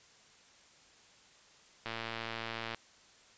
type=click train; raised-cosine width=0.3 ms; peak=-22 dBFS; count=102; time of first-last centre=1.86-2.746 s; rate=114 Hz; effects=white hiss -61 dBFS RMS until 3.37 s + resampled to 16000 Hz